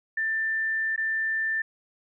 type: tone with dropouts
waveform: sine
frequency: 1780 Hz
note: A6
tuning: 20 cents sharp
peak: -24 dBFS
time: 0.17-1.62 s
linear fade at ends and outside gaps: 5 ms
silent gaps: 0.962-0.977 s
effects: none